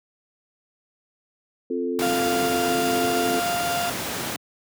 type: chord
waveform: sine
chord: F major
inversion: second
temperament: equal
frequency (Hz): 261.6 / 349.2 / 440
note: C4 / F4 / A4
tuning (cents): 0 / 0 / 0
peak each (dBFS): -27 / -28 / -27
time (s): 1.7-3.4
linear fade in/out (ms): 5
type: noise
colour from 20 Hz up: pink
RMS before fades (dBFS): -28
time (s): 1.99-4.36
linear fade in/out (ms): 0
type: tone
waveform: 35% pulse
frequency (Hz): 698.5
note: F5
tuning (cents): 0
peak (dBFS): -22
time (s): 2.02-3.9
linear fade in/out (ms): 2
effects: high-pass 150 Hz 12 dB/octave